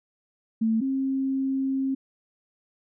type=tone pair in turn; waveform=sine; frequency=223.1 / 267.9 Hz; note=A3 / C4; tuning=+24 / +41 cents; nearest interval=minor third; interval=317 cents; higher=second; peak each=-20 / -23 dBFS; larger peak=first; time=0.61-0.81 / 0.81-1.95 s; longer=second; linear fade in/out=10 ms; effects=none